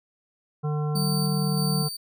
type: harmonic tone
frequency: 150 Hz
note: D3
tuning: 37 cents sharp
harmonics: 1 / 3 / 5 / 7 / 9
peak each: -24 / -34 / -38 / -41 / -43 dBFS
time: 0.63-1.89 s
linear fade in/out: 20 ms
type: tone with tremolo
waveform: sawtooth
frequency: 4600 Hz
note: D8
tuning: 37 cents flat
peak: -26 dBFS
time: 0.95-1.97 s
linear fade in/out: 10 ms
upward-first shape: square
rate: 1.6 Hz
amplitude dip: 35%
type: tone with pitch glide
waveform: sine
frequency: 190.3 to 188.33 Hz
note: F#3 to F#3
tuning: +49 to +31 cents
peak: -26 dBFS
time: 0.95-1.83 s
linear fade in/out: 5 ms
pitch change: -18 cents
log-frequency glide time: 1.43-1.63 s
effects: none